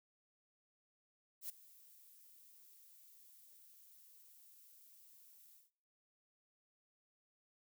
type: noise with ADSR envelope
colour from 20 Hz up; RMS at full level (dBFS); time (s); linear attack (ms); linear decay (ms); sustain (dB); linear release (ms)
violet; -43; 1.41-5.71; 82; 11; -20; 170
effects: noise-tail reverb RT60 0.8 s tail -26 dB re dry